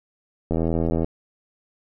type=click train; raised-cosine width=2 ms; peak=-10 dBFS; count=45; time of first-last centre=0.51-1.045 s; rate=82.3 Hz; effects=none